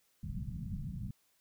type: low-pass noise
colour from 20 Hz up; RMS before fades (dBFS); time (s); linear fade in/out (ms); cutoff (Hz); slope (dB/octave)
white; -40; 0.23-1.11; 5; 200; 48
effects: white hiss -73 dBFS RMS until 1.4 s